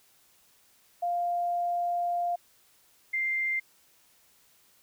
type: tone pair in turn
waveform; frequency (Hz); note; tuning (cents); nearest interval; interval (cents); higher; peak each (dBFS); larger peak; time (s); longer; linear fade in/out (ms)
sine; 699 / 2095; F5 / C7; +1 / +2; octave + perfect fifth; 1901; second; -26; neither; 1.02-2.36 / 3.13-3.6; first; 10
effects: white hiss -63 dBFS RMS until 4.82 s